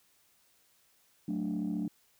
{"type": "chord", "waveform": "sine", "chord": "D major", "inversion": "first", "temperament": "equal", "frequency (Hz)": [185, 220, 293.7], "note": ["F#3", "A3", "D4"], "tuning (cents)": [0, 0, 0], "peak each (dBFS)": -34, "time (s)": [1.28, 1.88], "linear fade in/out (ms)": 5, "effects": ["tanh soft clip ceiling -26 dBFS", "white hiss -68 dBFS RMS until 2.19 s"]}